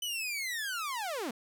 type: linear sweep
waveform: sawtooth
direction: down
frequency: 3029 to 210 Hz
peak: -30 dBFS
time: 0.02-1.31 s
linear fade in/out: 5 ms
effects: none